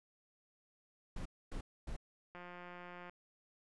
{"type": "noise bursts", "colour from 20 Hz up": "brown", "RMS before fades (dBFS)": -42, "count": 3, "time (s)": [1.16, 1.965], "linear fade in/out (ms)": 5, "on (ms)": 95, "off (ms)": 260}
{"type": "click train", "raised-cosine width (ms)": 0.5, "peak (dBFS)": -36, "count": 133, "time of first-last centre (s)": [2.35, 3.096], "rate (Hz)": 177}
{"effects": ["resampled to 24000 Hz"]}